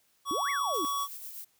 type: tone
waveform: square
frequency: 1125 Hz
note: C#6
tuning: 25 cents sharp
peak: -30 dBFS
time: 0.25-1.08 s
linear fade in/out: 50 ms
type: exponential two-way sweep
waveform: sine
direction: up then down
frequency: 277.2 to 2270 to 277.2 Hz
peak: -32 dBFS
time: 0.31-0.85 s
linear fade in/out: 0 ms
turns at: 0.5 s
type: noise with tremolo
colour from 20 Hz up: violet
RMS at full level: -41 dBFS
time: 0.73-1.45 s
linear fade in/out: 10 ms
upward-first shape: sine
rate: 8 Hz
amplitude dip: 40%
effects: white hiss -69 dBFS RMS until 1.59 s